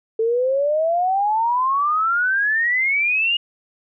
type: exponential sweep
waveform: sine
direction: up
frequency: 440 to 2880 Hz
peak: -16 dBFS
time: 0.19-3.37 s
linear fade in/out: 5 ms
effects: none